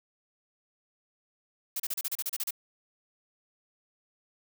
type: noise bursts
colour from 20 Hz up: blue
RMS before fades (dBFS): -32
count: 11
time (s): 1.76-2.508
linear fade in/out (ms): 5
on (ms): 38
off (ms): 33
effects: none